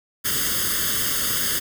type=noise with comb filter; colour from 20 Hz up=white; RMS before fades=-23 dBFS; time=0.24-1.6 s; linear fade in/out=20 ms; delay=0.61 ms; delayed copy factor=+0.95; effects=none